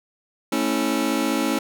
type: chord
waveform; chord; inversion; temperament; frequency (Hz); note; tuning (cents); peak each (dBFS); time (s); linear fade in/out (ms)
sawtooth; A major; none; just; 220 / 275 / 330; A3 / C#4 / E4; 0 / -14 / +2; -22 / -19 / -21; 0.52-1.59; 5
effects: none